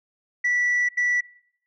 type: tone bursts at uneven times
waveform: sine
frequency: 1958 Hz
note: B6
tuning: 15 cents flat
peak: -17 dBFS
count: 2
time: 0.44-0.89 / 0.97-1.21 s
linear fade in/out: 10 ms
effects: noise-tail reverb RT60 0.6 s tail -20 dB re dry + tanh soft clip ceiling -17 dBFS